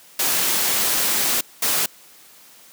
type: noise bursts at uneven times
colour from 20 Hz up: white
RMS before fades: -20 dBFS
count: 2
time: 0.19-1.41 / 1.62-1.86 s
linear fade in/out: 5 ms
effects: white hiss -48 dBFS RMS until 2.72 s + high-pass 150 Hz 12 dB/octave